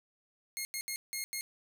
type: tone bursts at uneven times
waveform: 10% pulse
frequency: 2146 Hz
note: C7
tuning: 43 cents sharp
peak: -26 dBFS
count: 5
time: 0.57-0.65 / 0.74-0.81 / 0.88-0.96 / 1.13-1.24 / 1.33-1.41 s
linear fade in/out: 0 ms
effects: none